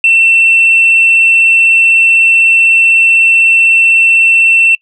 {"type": "tone", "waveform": "sine", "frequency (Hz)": 2692, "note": "E7", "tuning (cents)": 36, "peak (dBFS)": -3, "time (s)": [0.04, 4.75], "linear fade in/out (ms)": 2, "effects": ["noise-tail reverb RT60 0.1 s tail -25 dB re dry", "tanh soft clip ceiling 0 dBFS"]}